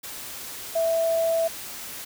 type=tone in noise; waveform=sine; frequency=659.3 Hz; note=E5; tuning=in tune; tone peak=-20 dBFS; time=0.75-1.48 s; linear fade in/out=10 ms; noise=white; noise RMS=-37 dBFS; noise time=0.03-2.05 s; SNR=+14 dB; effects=none